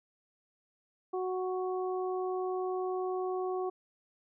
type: harmonic tone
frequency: 370 Hz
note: F#4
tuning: in tune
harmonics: 1 / 2 / 3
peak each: -32 / -38 / -42 dBFS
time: 1.13-3.7 s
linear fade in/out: 10 ms
effects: none